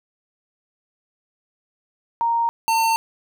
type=tone pair in turn; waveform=sine / square; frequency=930 / 903 Hz; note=A#5 / A5; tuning=-4 / +45 cents; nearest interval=minor second; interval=51 cents; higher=first; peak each=-17 dBFS; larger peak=neither; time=2.21-2.49 / 2.68-2.96 s; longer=neither; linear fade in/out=0 ms; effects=none